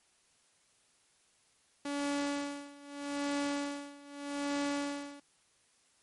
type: tone with tremolo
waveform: sawtooth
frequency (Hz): 285.3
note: C#4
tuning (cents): +50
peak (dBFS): -27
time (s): 1.85-5.2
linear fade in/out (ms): 5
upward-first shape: sine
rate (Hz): 0.81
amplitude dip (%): 90
effects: white hiss -69 dBFS RMS until 6.02 s + MP3 48 kbps